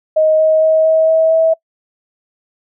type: tone with pitch steps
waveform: sine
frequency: 626 / 630.4 / 634.7 / 639.2 / 643.6 / 648.1 Hz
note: D#5 / D#5 / D#5 / D#5 / E5 / E5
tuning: +10 / +23 / +34 / +47 / -42 / -30 cents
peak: -8 dBFS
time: 0.16-1.54 s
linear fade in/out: 10 ms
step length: 230 ms
effects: noise-tail reverb RT60 0.1 s tail -24 dB re dry